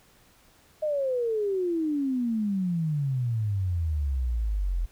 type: exponential sweep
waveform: sine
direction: down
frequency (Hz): 625 to 41.2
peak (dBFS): -24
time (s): 0.82-4.86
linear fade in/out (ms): 10
effects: pink hiss -59 dBFS RMS until 4.91 s